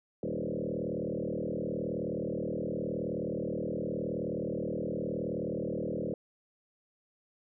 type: tone with frequency modulation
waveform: sine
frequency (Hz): 345.8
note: F4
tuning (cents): -17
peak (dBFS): -31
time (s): 0.23-6.14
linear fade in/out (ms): 2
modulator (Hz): 39.1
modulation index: 5.3
effects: none